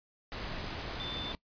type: tone in noise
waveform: sine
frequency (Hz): 3544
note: A7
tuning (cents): +12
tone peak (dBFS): -38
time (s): 1-1.32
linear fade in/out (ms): 0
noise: pink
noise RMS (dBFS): -39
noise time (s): 0.32-1.35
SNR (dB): -2
effects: noise-tail reverb RT60 0.1 s tail -22 dB re dry + resampled to 11025 Hz